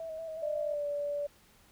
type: tone with vibrato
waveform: sine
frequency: 644 Hz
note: E5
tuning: 41 cents flat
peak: -37 dBFS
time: 0-0.74 s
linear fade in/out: 2 ms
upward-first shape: square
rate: 5.4 Hz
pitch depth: 28 cents each way
type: tone with pitch glide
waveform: sine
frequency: 598 to 579.3 Hz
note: D5 to D5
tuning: +31 to -24 cents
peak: -31 dBFS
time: 0.42-1.27 s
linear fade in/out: 10 ms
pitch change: -55 cents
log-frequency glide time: 0.59-0.87 s
effects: pink hiss -62 dBFS RMS until 1.71 s